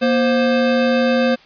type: tone pair together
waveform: square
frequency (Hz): 237.2 / 523.3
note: A#3 / C5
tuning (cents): +30 / 0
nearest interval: octave + major second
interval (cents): 1370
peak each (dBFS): -17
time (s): 0.01-1.36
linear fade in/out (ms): 20
effects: white hiss -47 dBFS RMS until 1.45 s + resampled to 11025 Hz